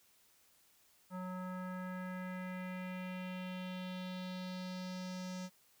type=tone with low-pass filter sweep; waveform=square; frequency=183.7 Hz; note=F#3; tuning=12 cents flat; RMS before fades=-43 dBFS; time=1.1-5.5 s; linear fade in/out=50 ms; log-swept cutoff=1200 to 6300 Hz; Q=2.6; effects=white hiss -69 dBFS RMS until 5.8 s